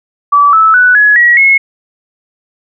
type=tone with pitch steps; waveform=sine; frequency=1152 / 1308.1 / 1485.4 / 1686.6 / 1915.2 / 2175 Hz; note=D6 / E6 / F#6 / G#6 / A#6 / C#7; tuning=-34 / -14 / +6 / +26 / +46 / -33 cents; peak=-3 dBFS; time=0.32-1.58 s; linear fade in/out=10 ms; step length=210 ms; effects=none